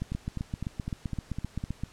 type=two click trains; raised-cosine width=5 ms; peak=-20 / -19 dBFS; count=7 / 15; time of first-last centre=0.12-1.639 / 0.02-1.836 s; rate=3.95 / 7.71 Hz; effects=pink hiss -55 dBFS RMS until 1.92 s + low-pass 9000 Hz 12 dB/octave